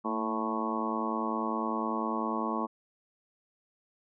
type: harmonic tone with a mistuned harmonic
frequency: 110 Hz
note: A2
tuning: in tune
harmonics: 2 / 3 / 4 / 5 / 6 / 7 / 8 / 9 / 10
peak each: -34 / -37 / -40 / -42 / -41 / -43 / -38 / -38 / -35 dBFS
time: 0.04-2.67 s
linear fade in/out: 20 ms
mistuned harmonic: 2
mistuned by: +43 cents
effects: none